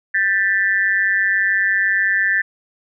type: tone with amplitude modulation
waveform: sine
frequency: 1771 Hz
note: A6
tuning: 11 cents sharp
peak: -10 dBFS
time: 0.14-2.42 s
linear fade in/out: 10 ms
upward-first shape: sine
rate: 194 Hz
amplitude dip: 95%
effects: none